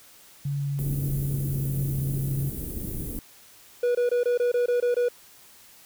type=tone with pitch glide; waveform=sine; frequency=141.3 to 136.57 Hz; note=C#3 to C#3; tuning=+34 to -25 cents; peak=-25 dBFS; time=0.45-2.5 s; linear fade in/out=5 ms; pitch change=-59 cents; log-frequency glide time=0.56-1.71 s
type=band-stop noise; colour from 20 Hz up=pink; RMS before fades=-33 dBFS; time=0.79-3.19 s; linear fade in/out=0 ms; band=380 to 11000 Hz; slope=24 dB/octave
type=tone bursts; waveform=triangle; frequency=486.1 Hz; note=B4; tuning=28 cents flat; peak=-18 dBFS; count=9; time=3.83-5.086 s; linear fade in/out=5 ms; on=120 ms; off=22 ms
effects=white hiss -52 dBFS RMS until 5.85 s